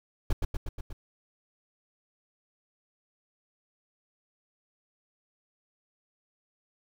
brown noise with echo, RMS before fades -23 dBFS, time 0.3-0.33 s, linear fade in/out 5 ms, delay 120 ms, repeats 5, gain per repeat -3 dB, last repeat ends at 0.93 s, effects none

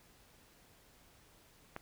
click, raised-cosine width 0.5 ms, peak -26 dBFS, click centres 1.764 s, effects pink hiss -64 dBFS RMS until 1.81 s

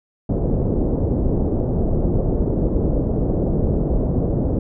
pink low-pass noise, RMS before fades -19 dBFS, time 0.29-4.59 s, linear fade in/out 5 ms, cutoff 540 Hz, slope 24 dB/octave, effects none

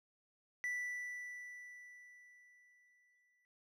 triangle tone with exponential decay, 1971 Hz, B6, 4 cents flat, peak -34 dBFS, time 0.64-3.45 s, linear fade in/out 0 ms, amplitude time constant 610 ms, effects none

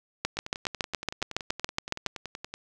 two click trains, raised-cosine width 0.2 ms, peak -9 / -19 dBFS, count 14 / 24, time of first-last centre 0.25-2.063 / 0.37-2.54 s, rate 7.17 / 10.6 Hz, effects none

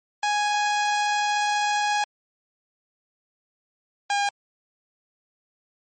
sawtooth tone pair in turn, 830.6 / 809.8 Hz, G#5 / G#5, 0 / -44 cents, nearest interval unison, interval 44 cents, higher first, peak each -17 / -17 dBFS, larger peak neither, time 0.23-2.04 / 4.1-4.29 s, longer first, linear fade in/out 2 ms, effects low-pass 9000 Hz 12 dB/octave + MP3 32 kbps

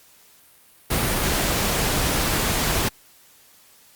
pink noise, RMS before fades -22 dBFS, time 0.9-2.89 s, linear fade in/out 10 ms, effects white hiss -53 dBFS RMS until 3.95 s + Opus 48 kbps

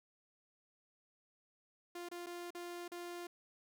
sawtooth tone with dropouts, 349.2 Hz, F4, in tune, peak -40 dBFS, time 1.95-3.27 s, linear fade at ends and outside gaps 5 ms, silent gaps 2.088-2.114 / 2.262-2.267 / 2.506-2.548 / 2.88-2.917 s, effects none

